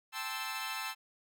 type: chord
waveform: 15% pulse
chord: A minor seventh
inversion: third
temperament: equal with one note detuned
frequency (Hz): 784 / 880 / 1046.5 / 1313.2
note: G5 / A5 / C6 / E6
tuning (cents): 0 / 0 / 0 / -7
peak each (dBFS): -39 / -35 / -36 / -34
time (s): 0.12-0.95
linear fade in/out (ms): 50
effects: none